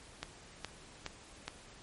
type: click train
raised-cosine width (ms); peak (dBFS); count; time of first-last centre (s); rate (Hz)
0.2; -20; 4; 0.23-1.48; 2.4
effects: pink hiss -55 dBFS RMS until 1.82 s + MP3 48 kbps